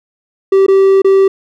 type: tone with dropouts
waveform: triangle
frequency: 387.7 Hz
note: G4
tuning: 19 cents flat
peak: -3 dBFS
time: 0.52-1.28 s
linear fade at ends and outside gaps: 5 ms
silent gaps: 0.665-0.682 / 1.019-1.045 s
effects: none